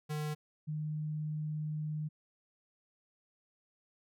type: tone pair in turn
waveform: square / sine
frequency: 151.3 / 152.88 Hz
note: D#3 / D#3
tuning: -48 / -30 cents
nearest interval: unison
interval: 18 cents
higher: second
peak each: -35 / -34 dBFS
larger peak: second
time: 0.09-0.35 / 0.67-2.09 s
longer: second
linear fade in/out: 20 ms
effects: none